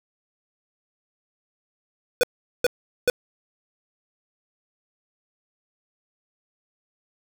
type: tone bursts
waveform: square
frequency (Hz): 493.9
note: B4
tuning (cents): 0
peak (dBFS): -16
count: 3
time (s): 2.21-3.099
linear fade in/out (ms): 0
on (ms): 23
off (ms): 410
effects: none